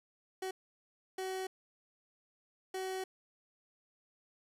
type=tone bursts at uneven times; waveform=30% pulse; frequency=376.9 Hz; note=F#4; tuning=32 cents sharp; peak=-34 dBFS; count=3; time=0.42-0.51 / 1.18-1.47 / 2.74-3.04 s; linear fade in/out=5 ms; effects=resampled to 32000 Hz + 10-bit